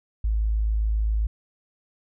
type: tone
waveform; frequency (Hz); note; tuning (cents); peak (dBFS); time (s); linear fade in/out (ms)
sine; 53.7; A1; -41; -20; 0.24-1.27; 5
effects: none